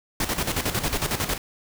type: noise with tremolo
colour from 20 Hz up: pink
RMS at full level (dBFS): -24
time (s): 0.2-1.38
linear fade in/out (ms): 2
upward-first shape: square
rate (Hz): 11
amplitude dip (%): 65
effects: none